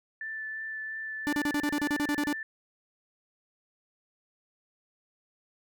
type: tone with vibrato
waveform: sine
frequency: 1760 Hz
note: A6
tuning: in tune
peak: -34 dBFS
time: 0.21-2.43 s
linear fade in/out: 2 ms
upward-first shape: triangle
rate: 2.9 Hz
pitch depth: 12 cents each way
type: tone bursts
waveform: 45% pulse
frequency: 293.3 Hz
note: D4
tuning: 2 cents flat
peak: -26 dBFS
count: 12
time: 1.27-2.328 s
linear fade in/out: 0 ms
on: 57 ms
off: 34 ms
effects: none